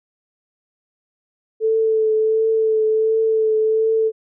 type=tone with vibrato; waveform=sine; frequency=440 Hz; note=A4; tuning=in tune; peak=-14 dBFS; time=1.6-4.12 s; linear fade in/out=50 ms; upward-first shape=triangle; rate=1.4 Hz; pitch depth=22 cents each way; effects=none